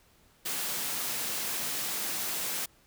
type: high-pass noise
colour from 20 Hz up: white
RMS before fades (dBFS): -33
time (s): 0.45-2.66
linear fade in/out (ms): 10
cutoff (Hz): 120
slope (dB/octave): 96
effects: pink hiss -63 dBFS RMS until 2.86 s